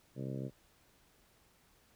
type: harmonic tone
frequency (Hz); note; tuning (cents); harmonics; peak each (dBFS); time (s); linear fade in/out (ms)
66.5; C2; +29; 2 / 3 / 4 / 5 / 6 / 7 / 8 / 9; -40 / -44 / -46 / -48 / -50 / -51 / -52 / -53; 0.15-0.51; 50
effects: pink hiss -68 dBFS RMS until 1.95 s